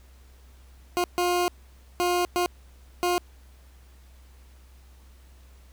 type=tone bursts at uneven times; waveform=20% pulse; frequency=354.6 Hz; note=F4; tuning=26 cents sharp; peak=-17 dBFS; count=5; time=0.97-1.04 / 1.18-1.48 / 2-2.25 / 2.36-2.46 / 3.03-3.18 s; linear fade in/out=0 ms; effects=added 64 Hz sine -49 dBFS peak until 5.72 s + pink hiss -60 dBFS RMS until 5.72 s

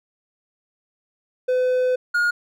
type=tone pair in turn; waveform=triangle; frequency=506 / 1431.2 Hz; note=B4 / F6; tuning=+42 / +42 cents; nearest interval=octave + tritone; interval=1800 cents; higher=second; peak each=-15 dBFS; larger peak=neither; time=1.48-1.96 / 2.14-2.31 s; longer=first; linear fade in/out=10 ms; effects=none

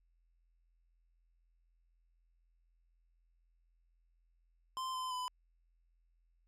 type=tone with pitch steps; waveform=square; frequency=1039 / 1026 / 1004 Hz; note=C6 / C6 / B5; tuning=-12 / -34 / +28 cents; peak=-38 dBFS; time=4.77-5.28 s; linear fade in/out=0 ms; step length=170 ms; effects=added 42 Hz sine -70 dBFS peak until 6.47 s + low-pass 10000 Hz 12 dB/octave

